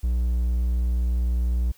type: tone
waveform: triangle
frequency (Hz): 60.2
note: B1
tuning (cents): -44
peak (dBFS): -18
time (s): 0.03-1.72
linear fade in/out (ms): 10
effects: white hiss -57 dBFS RMS until 1.77 s